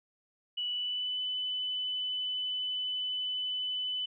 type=tone with pitch glide; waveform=sine; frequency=2952 to 3004 Hz; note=F#7 to F#7; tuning=-5 to +26 cents; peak=-31 dBFS; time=0.57-4.06 s; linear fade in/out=10 ms; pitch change=+31 cents; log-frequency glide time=0.67-1.18 s; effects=none